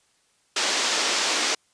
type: band-pass noise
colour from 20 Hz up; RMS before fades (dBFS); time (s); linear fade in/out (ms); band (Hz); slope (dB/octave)
white; -24; 0.56-1.55; 5; 270 to 6500; 24
effects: white hiss -65 dBFS RMS until 1.73 s + resampled to 22050 Hz